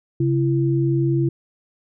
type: tone pair together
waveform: sine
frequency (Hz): 135.7 / 336.1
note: C#3 / E4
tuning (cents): -36 / +34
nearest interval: octave + major third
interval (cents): 1570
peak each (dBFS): -18 / -20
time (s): 0.2-1.29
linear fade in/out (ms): 5
effects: none